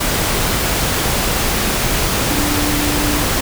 sine tone in noise, 293.7 Hz, D4, in tune, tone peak -20 dBFS, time 2.3-3.25 s, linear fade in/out 10 ms, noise pink, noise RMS -17 dBFS, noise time 0-3.41 s, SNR -6 dB, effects none

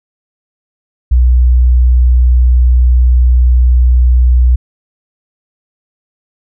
sine tone, 61.74 Hz, B1, in tune, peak -3 dBFS, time 1.11-4.56 s, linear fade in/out 10 ms, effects tanh soft clip ceiling 0 dBFS

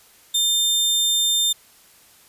sawtooth tone, 3600 Hz, A7, 39 cents sharp, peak -14 dBFS, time 0.34-1.53 s, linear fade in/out 10 ms, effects white hiss -52 dBFS RMS until 2.28 s + resampled to 32000 Hz

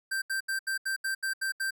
square tone bursts, 1568 Hz, G6, in tune, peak -29 dBFS, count 9, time 0.11-1.708 s, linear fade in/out 10 ms, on 110 ms, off 76 ms, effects none

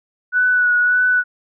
sine tone with vibrato, 1477 Hz, F#6, 3 cents flat, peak -12 dBFS, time 0.32-1.24 s, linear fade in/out 50 ms, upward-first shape sine, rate 1.7 Hz, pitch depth 22 cents each way, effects none

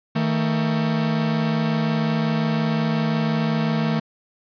45% pulse tone pair together, 158.39 / 224 Hz, D#3 / A3, +31 / +31 cents, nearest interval tritone, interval 600 cents, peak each -22 dBFS, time 0.15-4 s, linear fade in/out 10 ms, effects resampled to 11025 Hz

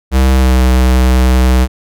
square tone with pitch glide, 65.41 to 63.55 Hz, C2 to C2, 0 to -50 cents, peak -7 dBFS, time 0.11-1.68 s, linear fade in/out 50 ms, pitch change -50 cents, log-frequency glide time 0.33-0.6 s, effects none

